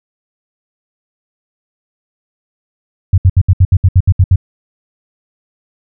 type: tone bursts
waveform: sine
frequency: 92.5 Hz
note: F#2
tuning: in tune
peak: -3 dBFS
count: 11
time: 3.13-4.359 s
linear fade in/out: 5 ms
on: 49 ms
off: 69 ms
effects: none